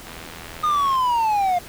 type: click train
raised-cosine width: 0.3 ms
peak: -21 dBFS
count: 74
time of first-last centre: 0.07-0.954 s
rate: 82.6 Hz
type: linear sweep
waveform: triangle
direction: down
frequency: 1236 to 696 Hz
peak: -15 dBFS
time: 0.63-1.59 s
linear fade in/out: 10 ms
effects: pink hiss -40 dBFS RMS until 1.68 s